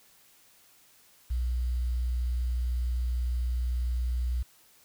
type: tone with quantisation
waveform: sine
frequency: 61 Hz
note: B1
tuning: 21 cents flat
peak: -26 dBFS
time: 1.3-4.43 s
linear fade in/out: 10 ms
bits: 9
effects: white hiss -60 dBFS RMS until 4.84 s